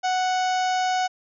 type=harmonic tone; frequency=740 Hz; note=F#5; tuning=in tune; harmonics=1 / 2 / 3 / 4 / 5 / 6 / 7 / 8 / 9; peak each=-21 / -31 / -36 / -36 / -40 / -41 / -38 / -43 / -40 dBFS; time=0.03-1.08 s; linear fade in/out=20 ms; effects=none